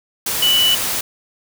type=tone in noise; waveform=sine; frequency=2967 Hz; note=F#7; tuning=4 cents sharp; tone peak=-12 dBFS; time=0.42-0.75 s; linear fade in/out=5 ms; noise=white; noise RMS=-21 dBFS; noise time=0.26-1.01 s; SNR=+6 dB; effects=none